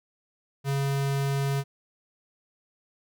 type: tone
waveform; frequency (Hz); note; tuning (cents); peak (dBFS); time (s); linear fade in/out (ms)
square; 138.59; C#3; 0; -25; 0.64-1.64; 50
effects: none